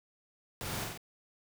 pink noise with echo, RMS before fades -40 dBFS, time 0.61-0.84 s, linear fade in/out 0 ms, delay 45 ms, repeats 3, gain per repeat -2 dB, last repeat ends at 0.975 s, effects none

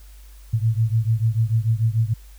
sine beating tone pair, 110 / 116.8 Hz, A2 / A#2, 0 / +4 cents, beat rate 6.8 Hz, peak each -19 / -21 dBFS, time 0.53-2.14 s, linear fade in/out 10 ms, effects added 50 Hz sine -41 dBFS peak until 2.38 s + white hiss -54 dBFS RMS until 2.38 s

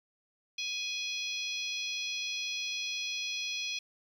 harmonic tone with a mistuned harmonic, 834 Hz, G#5, 7 cents sharp, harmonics 3 / 4 / 5 / 6 / 7, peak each -37 / -38 / -41 / -44 / -44 dBFS, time 0.58-3.79 s, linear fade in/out 5 ms, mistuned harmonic 6, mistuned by +26 cents, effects 10-bit

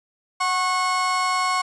35% pulse tone pair together, 740 / 1092.1 Hz, F#5 / C#6, 0 / -26 cents, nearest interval perfect fifth, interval 674 cents, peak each -25 / -19 dBFS, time 0.4-1.62 s, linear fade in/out 10 ms, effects resampled to 22050 Hz

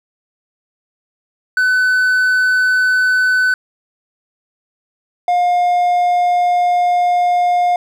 triangle tone pair in turn, 1506 / 710.7 Hz, F#6 / F5, +30 / +30 cents, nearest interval octave + minor second, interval 1300 cents, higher first, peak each -9 dBFS, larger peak neither, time 1.57-3.54 / 5.28-7.76 s, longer second, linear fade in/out 2 ms, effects none

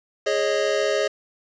square chord, Ab suspended fourth, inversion none, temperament equal with one note detuned, 415.3 / 548.6 / 622.3 Hz, Ab4 / Db5 / Eb5, 0 / -18 / 0 cents, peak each -25 dBFS, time 0.26-1.08 s, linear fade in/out 10 ms, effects resampled to 16000 Hz + 7-bit

